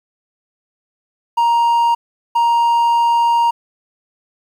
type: tone bursts at uneven times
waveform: triangle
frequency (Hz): 937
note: A#5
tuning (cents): +9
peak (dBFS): -9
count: 2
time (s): 1.37-1.95 / 2.35-3.51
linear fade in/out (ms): 10
effects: 8-bit